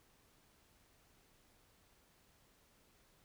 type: silence
effects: pink hiss -70 dBFS RMS until 3.24 s